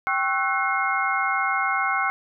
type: tone cluster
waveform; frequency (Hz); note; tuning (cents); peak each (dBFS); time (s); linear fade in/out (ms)
sine; 782 / 1094 / 1323 / 1490 / 2145; G5 / C#6 / E6 / F#6 / C7; -4 / -23 / +6 / +12 / +42; -27; 0.07-2.1; 0
effects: none